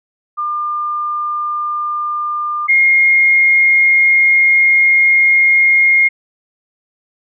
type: tone pair in turn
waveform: sine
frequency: 1200 / 2138 Hz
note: D6 / C7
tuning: +37 / +37 cents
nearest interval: minor seventh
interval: 1000 cents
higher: second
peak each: -16 / -7 dBFS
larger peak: second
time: 0.37-2.68 / 2.68-6.09 s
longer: second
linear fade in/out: 20 ms
effects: none